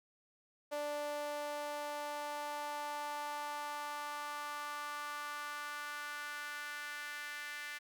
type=tone with high-pass filter sweep; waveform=sawtooth; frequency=293.7 Hz; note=D4; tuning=in tune; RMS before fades=-42 dBFS; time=0.71-7.79 s; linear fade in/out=20 ms; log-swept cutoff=600 to 1800 Hz; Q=3.1; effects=none